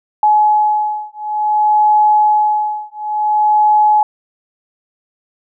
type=beating tone pair; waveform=sine; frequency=847 / 847.56 Hz; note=G#5 / G#5; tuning=+34 / +35 cents; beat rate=0.56 Hz; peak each=-13 dBFS; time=0.23-4.03 s; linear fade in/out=2 ms; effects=none